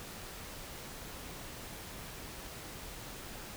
silence, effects pink hiss -46 dBFS RMS until 3.56 s

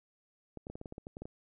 clicks, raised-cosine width 2 ms, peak -30 dBFS, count 12, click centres 0.573 / 0.669 / 0.7 / 0.755 / 0.814 / 0.858 / 0.924 / 0.981 / 1.069 / 1.169 / 1.22 / 1.255 s, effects none

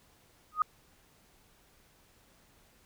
sine tone with exponential growth, 1244.5 Hz, D#6, in tune, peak -19 dBFS, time 0.52-0.62 s, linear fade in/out 2 ms, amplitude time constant 20 ms, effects pink hiss -64 dBFS RMS until 2.85 s

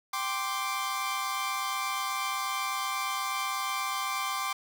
sawtooth chord, G suspended fourth, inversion none, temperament equal, 784 / 1046.5 / 1174.7 Hz, G5 / C6 / D6, 0 / 0 / 0 cents, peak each -34 / -30 / -29 dBFS, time 0.13-4.53 s, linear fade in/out 5 ms, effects none

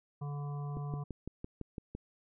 harmonic tone, 144.3 Hz, D3, 30 cents flat, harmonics 1 / 3 / 5 / 7 / 8, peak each -36 / -51 / -51 / -52 / -55 dBFS, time 0.21-1.04 s, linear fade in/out 10 ms
click train, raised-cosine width 3 ms, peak -27 dBFS, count 8, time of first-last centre 0.77-1.95 s, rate 5.93 Hz
effects none

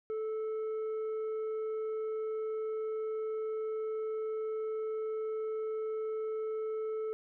triangle tone with tanh clipping, 436.9 Hz, A4, 12 cents flat, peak -34 dBFS, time 0.1-7.13 s, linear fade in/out 0 ms, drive 9 dB, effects none

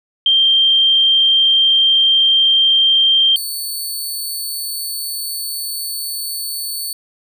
sine / 15% pulse tone pair in turn, 3168 / 4462 Hz, G7 / C#8, +18 / +11 cents, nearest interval tritone, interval 593 cents, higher second, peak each -9 / -15 dBFS, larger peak first, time 0.26-3.36 / 3.36-6.93 s, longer second, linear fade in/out 2 ms, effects none

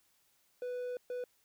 triangle tone bursts at uneven times, 494.9 Hz, B4, 4 cents sharp, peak -34 dBFS, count 2, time 0.62-0.97 / 1.1-1.24 s, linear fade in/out 2 ms, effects white hiss -72 dBFS RMS until 1.44 s

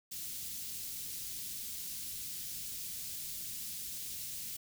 white band-stop noise, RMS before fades -42 dBFS, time 0.11-4.57 s, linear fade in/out 10 ms, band 200 to 3700 Hz, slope 12 dB/octave, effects none

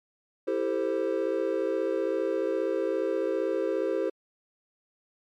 triangle chord, A minor seventh, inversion second, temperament equal with one note detuned, 329.6 / 392 / 446.9 / 523.3 Hz, E4 / G4 / A4 / C5, 0 / 0 / +27 / 0 cents, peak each -30 / -28 / -30 / -28 dBFS, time 0.47-4.1 s, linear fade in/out 10 ms, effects MP3 96 kbps

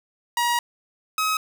sawtooth tone pair in turn, 954 / 1273.4 Hz, A#5 / D#6, +40 / +40 cents, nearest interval perfect fourth, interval 500 cents, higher second, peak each -16 / -17 dBFS, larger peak first, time 0.37-0.59 / 1.18-1.37 s, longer first, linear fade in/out 2 ms, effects none

